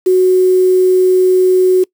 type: tone with quantisation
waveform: sine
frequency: 370 Hz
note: F#4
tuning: in tune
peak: -6 dBFS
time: 0.06-1.84 s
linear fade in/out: 10 ms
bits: 5
effects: noise-tail reverb RT60 0.1 s tail -23 dB re dry